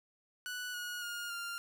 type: tone with pitch steps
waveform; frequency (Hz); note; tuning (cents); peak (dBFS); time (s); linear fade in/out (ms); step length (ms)
sawtooth; 1480 / 1451.2 / 1423 / 1395.3; F#6 / F#6 / F6 / F6; 0 / -34 / +32 / -2; -35; 0.46-1.58; 0; 280
effects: 12-bit